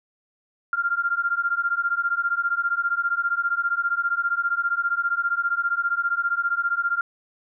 sine beating tone pair, 1386 / 1401 Hz, F6 / F6, -14 / +5 cents, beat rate 15 Hz, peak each -24 dBFS, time 0.73-7.01 s, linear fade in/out 2 ms, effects none

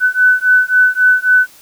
sine beating tone pair, 1500 / 1503.7 Hz, F#6 / F#6, +23 / +28 cents, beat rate 3.7 Hz, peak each -11 dBFS, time 0-1.47 s, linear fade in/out 50 ms, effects white hiss -43 dBFS RMS until 1.61 s

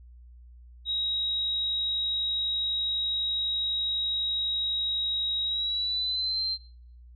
sine tone with pitch glide, 3812 to 4133 Hz, A#7 to C8, +38 to -22 cents, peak -26 dBFS, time 0.85-6.58 s, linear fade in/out 50 ms, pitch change +140 cents, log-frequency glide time 5.44-6.44 s, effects noise-tail reverb RT60 0.7 s tail -26 dB re dry + added 60 Hz sine -47 dBFS peak until 7.15 s

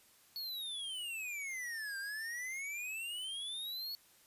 square exponential two-way sweep, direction down then up, 4435 to 1573 to 4435 Hz, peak -40 dBFS, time 0.36-3.95 s, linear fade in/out 0 ms, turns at 1.98 s, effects white hiss -65 dBFS RMS until 4.26 s + resampled to 32000 Hz

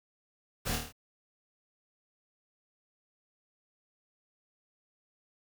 pink noise with echo, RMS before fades -34 dBFS, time 0.65-0.77 s, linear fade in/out 20 ms, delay 26 ms, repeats 6, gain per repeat -3 dB, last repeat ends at 0.926 s, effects none

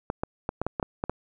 clicks, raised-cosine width 1 ms, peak -13 dBFS, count 9, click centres 0.101 / 0.235 / 0.491 / 0.616 / 0.666 / 0.798 / 0.828 / 1.039 / 1.096 s, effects none

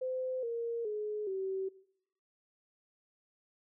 sine tone with pitch steps, 514 / 465.9 / 422.3 / 382.8 Hz, C5 / A#4 / G#4 / G4, -31 / -1 / +29 / -41 cents, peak -33 dBFS, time 0.01-1.69 s, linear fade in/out 10 ms, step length 420 ms, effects noise-tail reverb RT60 0.7 s tail -19 dB re dry

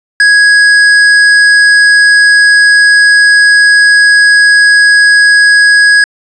triangle tone with tanh clipping, 1661.2 Hz, G#6, in tune, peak -4 dBFS, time 0.2-6.04 s, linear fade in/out 2 ms, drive 17 dB, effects resampled to 22050 Hz

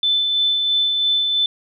sine tone with tremolo, 3520 Hz, A7, in tune, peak -14 dBFS, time 0.03-1.46 s, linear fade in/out 2 ms, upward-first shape sine, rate 3 Hz, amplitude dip 30%, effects none

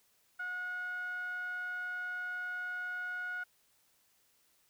5% pulse tone with low-pass filter, 726 Hz, F#5, 33 cents flat, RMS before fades -39 dBFS, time 0.39-3.44 s, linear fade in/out 10 ms, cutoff 1500 Hz, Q 8.1, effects white hiss -71 dBFS RMS until 4.69 s

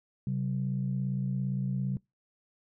sine tone pair together, 132.8 / 190.35 Hz, C3 / F#3, +26 / +49 cents, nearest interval tritone, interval 623 cents, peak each -29 / -32 dBFS, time 0.27-1.97 s, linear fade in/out 2 ms, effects noise-tail reverb RT60 0.2 s tail -24 dB re dry + tanh soft clip ceiling -21 dBFS

